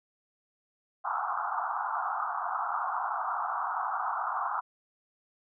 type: band-pass noise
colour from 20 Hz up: white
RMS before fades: -32 dBFS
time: 1.04-4.61 s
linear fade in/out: 20 ms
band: 710 to 1400 Hz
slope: 96 dB/octave
effects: none